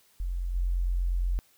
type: tone with level steps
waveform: sine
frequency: 44.25 Hz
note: F1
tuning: 23 cents sharp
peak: -28 / -24 dBFS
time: 0.2-1.39 s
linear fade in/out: 0 ms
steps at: 0.54 s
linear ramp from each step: 20 ms
effects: white hiss -63 dBFS RMS until 1.57 s